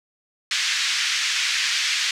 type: band-pass noise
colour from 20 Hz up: pink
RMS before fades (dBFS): -23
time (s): 0.51-2.11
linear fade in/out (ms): 2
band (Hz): 1800 to 6300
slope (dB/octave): 24
effects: none